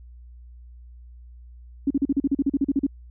sine tone bursts, 277.2 Hz, C#4, in tune, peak -17 dBFS, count 14, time 1.87-2.867 s, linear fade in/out 5 ms, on 35 ms, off 39 ms, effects added 60 Hz sine -42 dBFS peak until 3.1 s

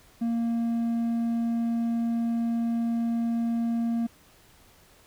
sine tone with hard clipping, 232.1 Hz, A#3, 7 cents flat, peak -25 dBFS, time 0.21-4.07 s, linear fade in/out 10 ms, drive 3 dB, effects pink hiss -57 dBFS RMS until 5.06 s

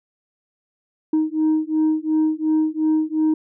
sine beating tone pair, 311.1 / 313.9 Hz, D#4 / D#4, 0 / +15 cents, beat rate 2.8 Hz, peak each -18 dBFS, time 1.13-3.34 s, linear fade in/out 5 ms, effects tanh soft clip ceiling -13 dBFS

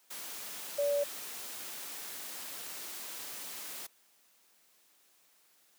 sine tone in noise, 574 Hz, D5, 40 cents flat, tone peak -27 dBFS, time 0.78-1.04 s, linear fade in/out 10 ms, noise white, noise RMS -43 dBFS, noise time 0.1-3.87 s, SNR +13 dB, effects white hiss -67 dBFS RMS until 5.78 s + high-pass 200 Hz 12 dB/octave

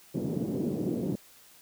white band-pass noise, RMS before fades -31 dBFS, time 0.14-1.16 s, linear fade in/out 10 ms, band 130 to 370 Hz, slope 24 dB/octave, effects white hiss -56 dBFS RMS until 1.61 s

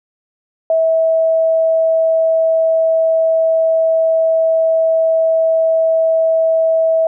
sine tone, 649 Hz, E5, 27 cents flat, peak -10 dBFS, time 0.7-7.07 s, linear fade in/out 2 ms, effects none

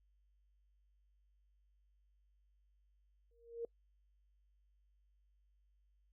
sine tone with exponential growth, 466.2 Hz, A#4, in tune, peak -36 dBFS, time 3.31-3.65 s, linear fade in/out 2 ms, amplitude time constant 72 ms, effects noise-tail reverb RT60 0.1 s tail -26 dB re dry + added 50 Hz sine -70 dBFS peak until 6.12 s

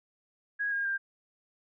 sine tone with pitch steps, 1653 / 1621.8 / 1591.2 Hz, G#6 / G#6 / G6, -9 / -42 / +25 cents, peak -28 dBFS, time 0.59-0.98 s, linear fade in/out 20 ms, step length 130 ms, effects none

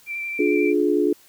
sine tone with vibrato, 2349 Hz, D7, in tune, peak -26 dBFS, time 0.06-0.74 s, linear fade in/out 50 ms, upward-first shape square, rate 11 Hz, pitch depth 11 cents each way
sine chord, D diminished, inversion none, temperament just, 293.7 / 352.4 / 422.9 Hz, D4 / F4 / Ab4, 0 / +16 / +31 cents, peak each -21 dBFS, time 0.39-1.13 s, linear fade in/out 5 ms
effects white hiss -53 dBFS RMS until 1.28 s

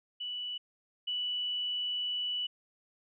sine tone pair in turn, 2960 / 2960 Hz, F#7 / F#7, 0 / 0 cents, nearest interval unison, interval 0 cents, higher neither, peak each -35 / -31 dBFS, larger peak second, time 0.2-0.58 / 1.07-2.47 s, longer second, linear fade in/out 10 ms, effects none

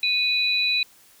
sine tone pair together, 2489 / 3951 Hz, D#7 / B7, 0 / 0 cents, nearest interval minor sixth, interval 800 cents, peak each -22 dBFS, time 0.03-0.83 s, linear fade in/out 2 ms, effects white hiss -54 dBFS RMS until 1.2 s

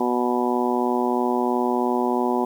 harmonic tone, 123 Hz, B2, 7 cents flat, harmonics 2 / 3 / 4 / 5 / 6 / 7 / 8, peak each -24 / -24 / -31 / -32 / -28 / -28 / -28 dBFS, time 0-2.45 s, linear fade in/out 5 ms, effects 8-bit

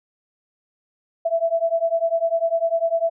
sine beating tone pair, 659.3 / 669.3 Hz, E5 / E5, 0 / +26 cents, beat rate 10 Hz, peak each -21 dBFS, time 1.25-3.1 s, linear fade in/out 10 ms, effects none

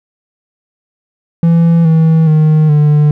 triangle tone with pitch steps, 167.4 / 161.05 / 154.93 / 149.05 Hz, E3 / E3 / D#3 / D3, +27 / -40 / -7 / +26 cents, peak -3 dBFS, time 1.43-3.11 s, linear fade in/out 2 ms, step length 420 ms, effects none

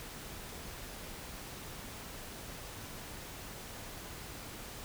silence, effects pink hiss -46 dBFS RMS until 4.84 s

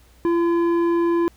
square tone with low-pass filter, 340 Hz, F4, 46 cents flat, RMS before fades -19 dBFS, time 0.25-1.28 s, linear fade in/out 0 ms, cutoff 1100 Hz, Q 0.81, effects added 60 Hz sine -51 dBFS peak until 1.36 s + pink hiss -56 dBFS RMS until 1.36 s

